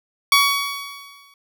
15% pulse tone with exponential decay, 1126 Hz, C#6, 27 cents sharp, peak -4 dBFS, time 0.32-1.34 s, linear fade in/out 2 ms, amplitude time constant 220 ms, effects none

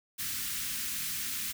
white band-stop noise, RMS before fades -35 dBFS, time 0.18-1.53 s, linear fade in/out 20 ms, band 270 to 1400 Hz, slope 24 dB/octave, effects none

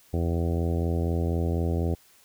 harmonic tone, 84.1 Hz, E2, 35 cents sharp, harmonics 1 / 2 / 3 / 4 / 5 / 6 / 7 / 8 / 9, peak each -25 / -31 / -34 / -34 / -35 / -38 / -41 / -43 / -43 dBFS, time 0.13-1.95 s, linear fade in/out 10 ms, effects white hiss -58 dBFS RMS until 2.24 s

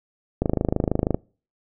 click train, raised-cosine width 2 ms, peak -7 dBFS, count 20, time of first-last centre 0.42-1.145 s, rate 26.2 Hz, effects noise-tail reverb RT60 0.4 s tail -25 dB re dry

